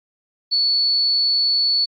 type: tone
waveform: sine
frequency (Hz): 4435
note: C#8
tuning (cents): 0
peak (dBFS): -15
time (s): 0.51-1.86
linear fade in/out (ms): 20
effects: AAC 64 kbps